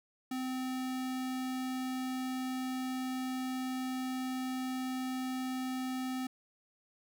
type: tone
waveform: square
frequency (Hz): 257.8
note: C4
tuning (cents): -26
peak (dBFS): -35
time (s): 0.31-6.27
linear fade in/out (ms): 5
effects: none